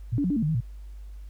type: tone with pitch steps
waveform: sine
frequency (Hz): 116 / 285.6 / 181.7 / 288.7 / 223.7 / 151.3 / 158.8 / 117.9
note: A#2 / D4 / F#3 / D4 / A3 / D#3 / D#3 / A#2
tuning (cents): -8 / -48 / -31 / -30 / +29 / -48 / +36 / +20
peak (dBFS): -22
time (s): 0.12-0.608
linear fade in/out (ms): 10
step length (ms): 61
effects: added 50 Hz sine -38 dBFS peak until 1.29 s + pink hiss -64 dBFS RMS until 1.29 s